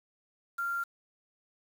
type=tone with quantisation; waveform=sine; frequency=1387 Hz; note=F6; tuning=12 cents flat; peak=-30 dBFS; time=0.58-0.84 s; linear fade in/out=10 ms; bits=8; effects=none